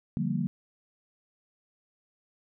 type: chord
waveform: sine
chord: G minor seventh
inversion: second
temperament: equal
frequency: 146.83 / 174.61 / 196 / 233.1 Hz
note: D3 / F3 / G3 / Bb3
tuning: 0 / 0 / 0 / 0 cents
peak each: -32 dBFS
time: 0.17-0.47 s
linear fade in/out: 0 ms
effects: none